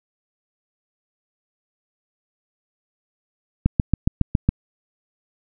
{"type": "click train", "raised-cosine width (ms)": 5, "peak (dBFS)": -3, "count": 7, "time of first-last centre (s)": [3.66, 4.49], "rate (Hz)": 7.23, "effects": []}